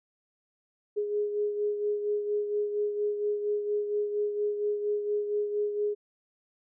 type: beating tone pair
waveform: sine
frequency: 415 / 419.3 Hz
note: G#4 / G#4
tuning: -1 / +17 cents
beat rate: 4.3 Hz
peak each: -27 / -36 dBFS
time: 0.96-5.95 s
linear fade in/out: 20 ms
effects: none